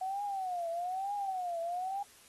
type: tone with vibrato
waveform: sine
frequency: 740 Hz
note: F#5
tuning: in tune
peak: -33 dBFS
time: 0.01-2.03 s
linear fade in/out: 5 ms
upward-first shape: triangle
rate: 1.1 Hz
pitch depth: 190 cents each way
effects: white hiss -59 dBFS RMS until 2.28 s + AAC 32 kbps